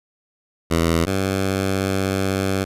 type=tone pair in turn; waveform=10% pulse; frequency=83.1 / 96.25 Hz; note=E2 / G2; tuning=+15 / -31 cents; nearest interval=minor third; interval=254 cents; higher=second; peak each=-8 / -11 dBFS; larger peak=first; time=0.7-1.06 / 1.06-2.65 s; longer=second; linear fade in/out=20 ms; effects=resampled to 32000 Hz